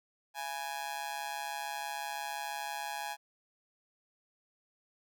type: tone with amplitude modulation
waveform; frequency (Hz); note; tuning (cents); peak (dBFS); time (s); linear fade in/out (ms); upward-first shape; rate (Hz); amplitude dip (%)
sawtooth; 830.6; G#5; 0; -29; 0.34-3.17; 50; sine; 146; 85
effects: none